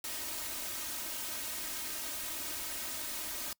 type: noise with comb filter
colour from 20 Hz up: white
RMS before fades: -39 dBFS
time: 0.04-3.53 s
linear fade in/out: 2 ms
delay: 3.2 ms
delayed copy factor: +0.85
effects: noise-tail reverb RT60 0.1 s tail -25 dB re dry